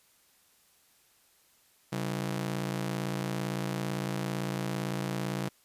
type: ring-modulated tone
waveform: sawtooth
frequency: 161.6 Hz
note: E3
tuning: 34 cents flat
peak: -24 dBFS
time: 1.92-5.49 s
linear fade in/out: 10 ms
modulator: 28.9 Hz
effects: white hiss -65 dBFS RMS until 5.64 s + resampled to 32000 Hz